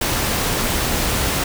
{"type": "noise", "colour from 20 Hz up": "pink", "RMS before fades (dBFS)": -20, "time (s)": [0.01, 1.44], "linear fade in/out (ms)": 5, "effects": []}